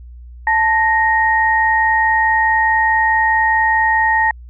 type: tone pair together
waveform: sine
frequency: 880 / 1864.7 Hz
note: A5 / A#6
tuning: 0 / 0 cents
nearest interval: octave + minor second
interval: 1300 cents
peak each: -14 dBFS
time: 0.47-4.31 s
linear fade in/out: 2 ms
effects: added 60 Hz sine -33 dBFS peak until 4.49 s